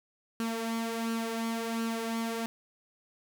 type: tone with flanger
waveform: sawtooth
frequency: 227.8 Hz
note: A#3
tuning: 40 cents flat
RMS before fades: -33 dBFS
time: 0.4-2.46 s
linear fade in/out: 0 ms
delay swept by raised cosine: 0.69 to 3.49 ms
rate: 1.4 Hz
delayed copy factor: +0.55
effects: none